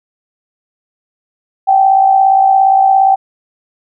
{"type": "tone with amplitude modulation", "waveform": "sine", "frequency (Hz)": 775, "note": "G5", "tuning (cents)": -20, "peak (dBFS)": -3, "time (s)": [1.67, 3.16], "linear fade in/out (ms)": 20, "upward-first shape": "sine", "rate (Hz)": 57.3, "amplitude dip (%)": 55, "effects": []}